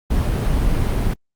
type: noise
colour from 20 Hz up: brown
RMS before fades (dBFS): -18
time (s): 0.1-1.14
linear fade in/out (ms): 10
effects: Opus 32 kbps